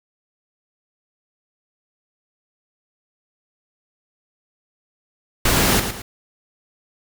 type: noise with echo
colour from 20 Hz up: pink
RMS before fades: -17 dBFS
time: 5.45-5.8 s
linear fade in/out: 5 ms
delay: 110 ms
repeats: 2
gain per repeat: -8 dB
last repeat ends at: 6.02 s
effects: none